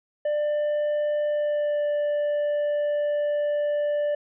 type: tone with pitch glide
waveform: triangle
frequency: 594 to 588.2 Hz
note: D5 to D5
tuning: +20 to +3 cents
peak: -20 dBFS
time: 0.25-4.15 s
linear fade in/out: 5 ms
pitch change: -17 cents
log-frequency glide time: 1.27-1.86 s
effects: resampled to 8000 Hz